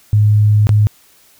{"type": "tone with dropouts", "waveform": "sine", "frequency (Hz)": 105.3, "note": "G#2", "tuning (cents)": 24, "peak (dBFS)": -7, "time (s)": [0.13, 0.87], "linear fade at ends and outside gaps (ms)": 0, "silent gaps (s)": [0.67, 0.692], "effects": ["white hiss -49 dBFS RMS until 1.39 s"]}